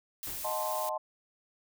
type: noise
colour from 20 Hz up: blue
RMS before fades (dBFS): -39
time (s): 0.23-0.89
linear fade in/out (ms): 0
type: noise with exponential decay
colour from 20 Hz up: pink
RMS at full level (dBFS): -44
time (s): 0.27-0.78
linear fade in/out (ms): 1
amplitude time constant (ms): 110
type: chord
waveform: sine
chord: D# diminished seventh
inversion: none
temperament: equal with one note detuned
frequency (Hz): 622.3 / 740 / 877 / 1046.5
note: D#5 / F#5 / A5 / C6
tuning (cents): 0 / 0 / -6 / 0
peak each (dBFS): -35 / -40 / -36 / -37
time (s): 0.44-0.98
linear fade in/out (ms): 10
effects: none